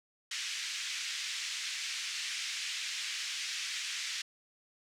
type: band-pass noise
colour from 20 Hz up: pink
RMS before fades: -38 dBFS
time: 0.31-4.22 s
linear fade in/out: 5 ms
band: 2000 to 7000 Hz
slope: 24 dB/octave
effects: none